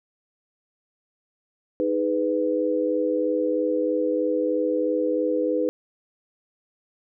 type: chord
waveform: sine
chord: G# minor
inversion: second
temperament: just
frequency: 311.5 / 415.3 / 498.4 Hz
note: D#4 / G#4 / B4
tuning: +2 / 0 / +16 cents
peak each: -25 / -28 / -23 dBFS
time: 1.8-5.69 s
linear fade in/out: 0 ms
effects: none